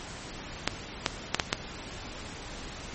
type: clicks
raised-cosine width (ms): 0.2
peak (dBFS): -5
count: 5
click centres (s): 0.676 / 1.062 / 1.346 / 1.398 / 1.529
effects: pink hiss -41 dBFS RMS until 2.94 s + MP3 32 kbps